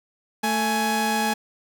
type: tone pair together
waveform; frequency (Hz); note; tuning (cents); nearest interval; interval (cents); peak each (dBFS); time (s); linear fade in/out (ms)
sawtooth; 221.7 / 837; A3 / G#5; +13 / +13; octave + major seventh; 2300; -21 / -19; 0.43-1.34; 10
effects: none